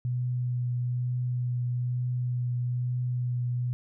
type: tone with vibrato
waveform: sine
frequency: 123.47 Hz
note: B2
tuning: in tune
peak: -26 dBFS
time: 0.05-3.73 s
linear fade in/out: 0 ms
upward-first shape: triangle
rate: 1.1 Hz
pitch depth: 14 cents each way
effects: none